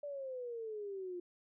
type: exponential sweep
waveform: sine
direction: down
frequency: 587.3 to 349.2 Hz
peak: -40 dBFS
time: 0.03-1.2 s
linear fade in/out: 5 ms
effects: none